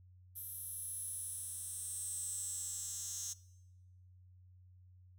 10% pulse tone with high-pass filter sweep, 234 Hz, A#3, 7 cents sharp, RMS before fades -43 dBFS, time 0.35-3.34 s, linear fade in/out 20 ms, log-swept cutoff 12000 to 6600 Hz, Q 7.5, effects noise-tail reverb RT60 1.0 s tail -21 dB re dry + added 91 Hz sine -58 dBFS peak until 5.18 s

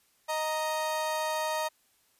35% pulse tone pair together, 623.8 / 932.3 Hz, D#5 / A#5, +4 / 0 cents, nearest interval perfect fifth, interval 696 cents, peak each -30 / -30 dBFS, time 0.28-1.69 s, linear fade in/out 20 ms, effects white hiss -68 dBFS RMS until 2.19 s + resampled to 32000 Hz

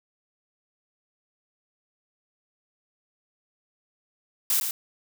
blue noise with echo, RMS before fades -23 dBFS, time 4.5-4.6 s, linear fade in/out 2 ms, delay 110 ms, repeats 1, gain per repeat -6 dB, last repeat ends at 4.71 s, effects none

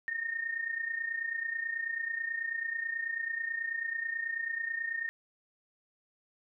sine tone with amplitude modulation, 1834 Hz, A#6, 29 cents flat, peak -29 dBFS, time 0.08-5.09 s, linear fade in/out 0 ms, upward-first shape sine, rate 29.2 Hz, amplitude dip 70%, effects none

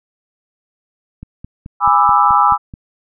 click train, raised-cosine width 5 ms, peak -18 dBFS, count 8, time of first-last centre 1.23-2.739 s, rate 4.64 Hz
sine chord, E dominant seventh, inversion first, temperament just, 824.1 / 988.9 / 1186.7 / 1318.5 Hz, G#5 / B5 / D6 / E6, -14 / +2 / +18 / 0 cents, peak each -14 dBFS, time 1.8-2.58 s, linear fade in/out 50 ms
effects none

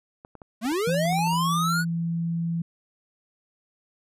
clicks, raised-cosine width 1 ms, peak -29 dBFS, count 12, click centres 0.249 / 0.353 / 0.418 / 0.653 / 0.72 / 0.895 / 0.945 / 1.055 / 1.127 / 1.189 / 1.273 / 1.332 s
square linear sweep, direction up, 202.1 to 1495 Hz, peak -24 dBFS, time 0.61-1.85 s, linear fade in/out 50 ms
sine tone, 167.7 Hz, E3, 30 cents sharp, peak -24 dBFS, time 0.87-2.62 s, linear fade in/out 5 ms
effects resampled to 32000 Hz

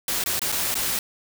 white noise with dropouts, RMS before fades -25 dBFS, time 0.08-0.99 s, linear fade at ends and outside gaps 2 ms, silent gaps 0.239-0.26 / 0.394-0.417 / 0.519-0.523 / 0.743-0.753 s, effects none

